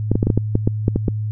clicks, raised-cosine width 3 ms, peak -3 dBFS, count 11, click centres 0.116 / 0.155 / 0.229 / 0.27 / 0.302 / 0.376 / 0.554 / 0.675 / 0.881 / 0.96 / 1.082 s, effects added 107 Hz sine -20 dBFS peak until 1.31 s

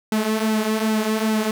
sawtooth tone with flanger, 217.8 Hz, A3, 17 cents flat, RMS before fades -21 dBFS, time 0.12-1.51 s, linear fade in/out 2 ms, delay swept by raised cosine 1.7 to 6 ms, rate 2.5 Hz, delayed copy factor -0.6, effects none

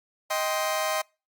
sawtooth chord, C minor, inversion first, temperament just, 627.9 / 784.9 / 1046.5 Hz, Eb5 / G5 / C6, +16 / +2 / 0 cents, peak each -24 / -28 / -27 dBFS, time 0.3-1.02 s, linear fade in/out 10 ms, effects noise-tail reverb RT60 0.3 s tail -26 dB re dry + Opus 48 kbps

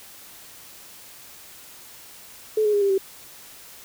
sine tone with pitch steps, 432.2 / 420.1 / 408.4 / 397 / 385.9 Hz, A4 / G#4 / G#4 / G4 / G4, -31 / +20 / -29 / +22 / -27 cents, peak -17 dBFS, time 2.57-2.98 s, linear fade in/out 5 ms, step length 82 ms, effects white hiss -45 dBFS RMS until 3.84 s

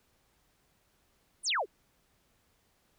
sine exponential sweep, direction down, 10750 to 329.6 Hz, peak -27 dBFS, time 1.43-1.66 s, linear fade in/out 50 ms, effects pink hiss -71 dBFS RMS until 2.98 s

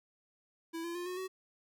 square tone with pitch steps, 330 / 340.8 / 352.1 / 363.6 / 375.6 Hz, E4 / F4 / F4 / F#4 / F#4, +2 / -42 / +14 / -30 / +26 cents, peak -38 dBFS, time 0.73-1.28 s, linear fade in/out 20 ms, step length 110 ms, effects none

